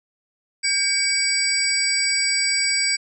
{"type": "tone cluster", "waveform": "sine", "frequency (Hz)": [1600, 2265, 4741, 5500, 7890], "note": ["G6", "C#7", "D8", "F8", "B8"], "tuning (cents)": [35, 37, 16, -27, -3], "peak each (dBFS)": [-31, -23, -23, -32, -23], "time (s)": [0.63, 2.97], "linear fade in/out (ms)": 20, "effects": []}